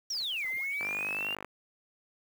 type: exponential two-way sweep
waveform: sine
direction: down then up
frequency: 5820 to 2030 to 2821 Hz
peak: -31 dBFS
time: 0.1-1.35 s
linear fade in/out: 5 ms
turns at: 0.46 s
type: click train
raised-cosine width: 0.5 ms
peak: -24 dBFS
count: 33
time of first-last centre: 0.81-1.446 s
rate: 50.3 Hz
effects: high-pass 150 Hz 12 dB/octave + 8-bit